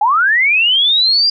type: linear sweep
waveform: sine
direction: up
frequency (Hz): 790 to 4863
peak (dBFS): -9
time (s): 0.01-1.3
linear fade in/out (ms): 5
effects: none